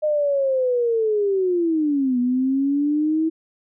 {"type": "linear two-way sweep", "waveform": "sine", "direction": "down then up", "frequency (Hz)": [615, 243.2, 324.1], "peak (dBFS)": -17, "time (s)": [0.02, 3.3], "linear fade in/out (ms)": 20, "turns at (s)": 2.19, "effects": []}